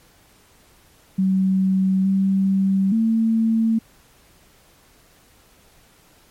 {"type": "tone with pitch steps", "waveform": "sine", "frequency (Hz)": [189.9, 193.2, 224.5], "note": ["F#3", "G3", "A3"], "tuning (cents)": [45, -25, 35], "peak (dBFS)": -15, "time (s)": [1.18, 3.79], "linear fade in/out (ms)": 10, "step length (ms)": 870, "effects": ["pink hiss -54 dBFS RMS until 6.3 s", "MP3 64 kbps"]}